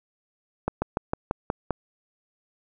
slowing click train, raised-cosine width 1 ms, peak -10 dBFS, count 7, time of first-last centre 0.68-1.707 s, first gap 140 ms, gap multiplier 1.08, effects none

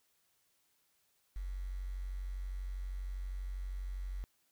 sine tone with quantisation, 46.25 Hz, F#1, in tune, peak -37 dBFS, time 1.36-4.24 s, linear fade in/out 0 ms, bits 10, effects white hiss -75 dBFS RMS until 4.51 s

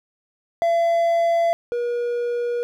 triangle tone pair in turn, 676 / 479.4 Hz, E5 / A#4, +43 / +48 cents, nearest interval tritone, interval 595 cents, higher first, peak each -14 / -19 dBFS, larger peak first, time 0.62-1.53 / 1.72-2.63 s, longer neither, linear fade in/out 0 ms, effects none

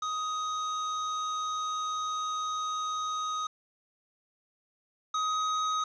square tone pair in turn, 1253 / 1259.2 Hz, D#6 / D#6, +12 / +20 cents, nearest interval unison, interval 8 cents, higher second, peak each -31 / -28 dBFS, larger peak second, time 0.02-3.47 / 5.14-5.84 s, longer first, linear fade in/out 5 ms, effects resampled to 16000 Hz + 9-bit

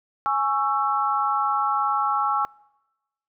sine chord, C# minor, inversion second, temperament just, 831.5 / 1108.7 / 1330.5 Hz, G#5 / C#6 / E6, +2 / 0 / +16 cents, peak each -24 / -25 / -24 dBFS, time 0.26-2.45 s, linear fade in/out 0 ms, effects noise-tail reverb RT60 1.0 s tail -25 dB re dry

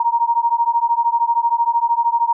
sine beating tone pair, 930 / 943 Hz, A#5 / A#5, -4 / +20 cents, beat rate 13 Hz, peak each -17 dBFS, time 0-2.33 s, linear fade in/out 5 ms, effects none

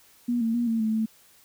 sine tone with pitch steps, 241 / 226.7 / 238.7 / 226.5 / 219 / 220.7 Hz, B3 / A#3 / A#3 / A#3 / A3 / A3, -42 / -48 / +41 / -50 / -8 / +5 cents, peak -22 dBFS, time 0.28-1.06 s, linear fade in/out 10 ms, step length 130 ms, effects white hiss -57 dBFS RMS until 1.44 s

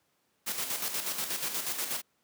white noise with tremolo, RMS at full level -32 dBFS, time 0.46-2.02 s, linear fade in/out 20 ms, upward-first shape square, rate 8.3 Hz, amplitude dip 50%, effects pink hiss -73 dBFS RMS until 2.23 s + high-pass 150 Hz 12 dB/octave

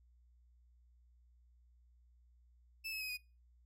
30% pulse tone with pitch steps, 2630 / 2579 / 2529 / 2480 Hz, E7 / E7 / D#7 / D#7, -5 / -39 / +28 / -6 cents, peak -37 dBFS, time 2.84-3.176 s, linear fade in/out 20 ms, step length 84 ms, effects noise-tail reverb RT60 0.3 s tail -25 dB re dry + added 60 Hz sine -64 dBFS peak until 3.65 s

